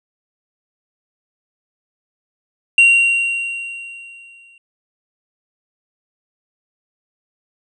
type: tone with exponential decay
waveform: triangle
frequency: 2756 Hz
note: F7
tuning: 24 cents flat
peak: -4 dBFS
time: 2.78-4.58 s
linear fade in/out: 2 ms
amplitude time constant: 390 ms
effects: resampled to 22050 Hz